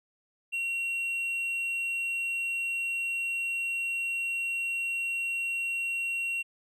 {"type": "tone", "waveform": "triangle", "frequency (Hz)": 2740, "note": "F7", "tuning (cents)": -34, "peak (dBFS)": -27, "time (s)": [0.52, 6.43], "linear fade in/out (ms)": 20, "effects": ["resampled to 32000 Hz"]}